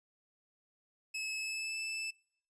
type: tone with pitch glide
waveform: sawtooth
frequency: 2589 to 2633 Hz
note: E7 to E7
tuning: -32 to -3 cents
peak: -33 dBFS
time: 1.14-2.11 s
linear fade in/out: 10 ms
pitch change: +29 cents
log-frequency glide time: 1.37-1.78 s
effects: noise-tail reverb RT60 0.6 s tail -24 dB re dry + resampled to 22050 Hz